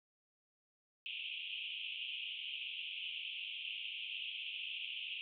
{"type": "band-pass noise", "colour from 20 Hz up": "pink", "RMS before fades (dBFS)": -44, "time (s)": [1.06, 5.21], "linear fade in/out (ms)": 0, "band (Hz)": [2500, 3300], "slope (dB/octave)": 96, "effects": []}